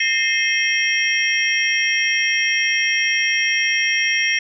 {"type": "tone cluster", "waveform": "sine", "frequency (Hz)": [1827, 2105, 2571, 3183, 5600], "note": ["A#6", "C7", "E7", "G7", "F8"], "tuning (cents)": [-35, 10, -44, 26, 4], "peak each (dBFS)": [-22, -20, -23, -25, -25], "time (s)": [0, 4.39], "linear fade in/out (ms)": 5, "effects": []}